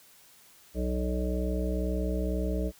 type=harmonic tone; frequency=62 Hz; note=B1; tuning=7 cents sharp; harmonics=1 / 3 / 5 / 7 / 9 / 10; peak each=-29 / -34 / -36 / -37 / -39 / -39 dBFS; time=0.74-2.72 s; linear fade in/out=50 ms; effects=white hiss -57 dBFS RMS until 2.79 s